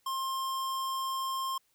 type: tone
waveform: square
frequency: 1061 Hz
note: C6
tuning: 24 cents sharp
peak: -32 dBFS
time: 0.06-1.58 s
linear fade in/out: 5 ms
effects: white hiss -72 dBFS RMS until 1.74 s